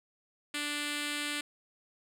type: tone with notch filter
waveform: 5% pulse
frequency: 293.7 Hz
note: D4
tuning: in tune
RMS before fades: -35 dBFS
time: 0.54-1.41 s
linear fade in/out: 5 ms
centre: 750 Hz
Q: 0.55
effects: low-pass 12000 Hz 12 dB/octave